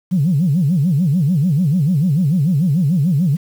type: tone with vibrato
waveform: sine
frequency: 160.6 Hz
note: E3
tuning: 45 cents flat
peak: -11 dBFS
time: 0.11-3.37 s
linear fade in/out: 20 ms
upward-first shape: sine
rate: 6.8 Hz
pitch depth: 300 cents each way
effects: tanh soft clip ceiling -7 dBFS + 7-bit